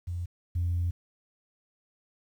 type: tone pair in turn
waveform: sine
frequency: 87.31 / 86.83 Hz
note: F2 / F2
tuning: 0 / -9 cents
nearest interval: unison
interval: 9 cents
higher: first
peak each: -30 / -24 dBFS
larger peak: second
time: 0.07-0.26 / 0.55-0.91 s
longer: second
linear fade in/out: 10 ms
effects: tanh soft clip ceiling -22 dBFS + 10-bit